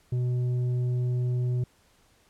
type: tone with tanh clipping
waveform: sine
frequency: 124 Hz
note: B2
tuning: 7 cents sharp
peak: -25 dBFS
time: 0.12-1.64 s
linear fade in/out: 5 ms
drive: 6 dB
effects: pink hiss -63 dBFS RMS until 2.29 s + low-pass 12000 Hz 12 dB/octave